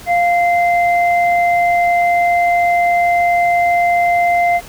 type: tone pair together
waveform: sine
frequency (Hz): 698.7 / 2077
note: F5 / C7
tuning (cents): +1 / -13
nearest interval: octave + perfect fifth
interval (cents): 1886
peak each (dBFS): -11 / -18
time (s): 0.06-4.61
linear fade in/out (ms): 50
effects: pink hiss -36 dBFS RMS until 4.68 s